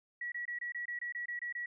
sine tone bursts, 1927 Hz, B6, 43 cents flat, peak -36 dBFS, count 11, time 0.21-1.66 s, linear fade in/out 5 ms, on 110 ms, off 24 ms, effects none

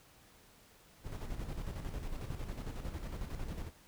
brown noise with tremolo, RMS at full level -39 dBFS, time 1.03-3.71 s, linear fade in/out 50 ms, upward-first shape square, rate 11 Hz, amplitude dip 50%, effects pink hiss -62 dBFS RMS until 3.87 s

